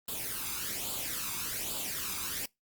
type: noise with flanger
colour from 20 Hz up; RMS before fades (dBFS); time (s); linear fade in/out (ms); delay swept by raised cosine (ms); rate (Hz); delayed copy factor
white; -36; 0.08-2.46; 5; 0.25 to 0.83; 1.2; +0.65
effects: noise-tail reverb RT60 0.2 s tail -25 dB re dry + Opus 32 kbps